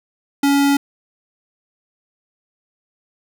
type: tone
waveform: square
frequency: 281.1 Hz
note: C#4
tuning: 24 cents sharp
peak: -13 dBFS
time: 0.43-0.77 s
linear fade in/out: 5 ms
effects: none